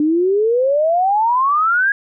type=exponential sweep; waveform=sine; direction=up; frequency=293.7 to 1661.2 Hz; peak=-12 dBFS; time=0-1.92 s; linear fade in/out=2 ms; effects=none